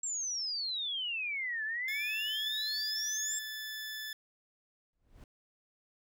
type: exponential two-way sweep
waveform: sine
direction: down then up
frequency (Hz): 7630 to 1708 to 7630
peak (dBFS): -33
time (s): 0.03-3.39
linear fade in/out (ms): 5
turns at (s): 1.64
type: tone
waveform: 20% pulse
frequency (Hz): 1741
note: A6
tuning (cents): -19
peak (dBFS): -34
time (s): 1.88-4.13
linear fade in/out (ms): 2
type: noise with exponential growth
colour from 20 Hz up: brown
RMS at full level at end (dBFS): -46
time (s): 4.93-5.24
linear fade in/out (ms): 2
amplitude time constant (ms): 67
effects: none